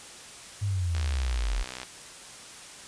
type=linear sweep; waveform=sine; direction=down; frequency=103.83 to 39.06 Hz; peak=-25 dBFS; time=0.61-1.64 s; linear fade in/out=20 ms
type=click train; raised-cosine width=0.2 ms; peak=-19 dBFS; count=57; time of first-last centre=0.95-1.832 s; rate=63.5 Hz
effects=white hiss -45 dBFS RMS until 2.87 s + resampled to 22050 Hz